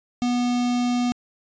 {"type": "tone with notch filter", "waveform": "square", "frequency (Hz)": 244.5, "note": "B3", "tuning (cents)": -17, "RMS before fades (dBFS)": -22, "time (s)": [0.22, 1.12], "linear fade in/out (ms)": 0, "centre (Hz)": 1600, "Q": 1.7, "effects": ["resampled to 16000 Hz"]}